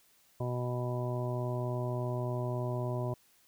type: harmonic tone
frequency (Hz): 123.47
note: B2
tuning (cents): 0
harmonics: 1 / 2 / 3 / 4 / 5 / 6 / 7 / 8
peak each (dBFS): -33 / -43 / -39 / -50 / -39 / -49 / -51 / -44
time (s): 0.4-3.14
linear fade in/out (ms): 5
effects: white hiss -66 dBFS RMS until 3.47 s